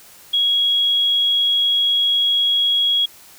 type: tone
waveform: sine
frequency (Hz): 3316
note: G#7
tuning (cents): -3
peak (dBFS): -14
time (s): 0.33-3.06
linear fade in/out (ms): 10
effects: white hiss -45 dBFS RMS until 3.38 s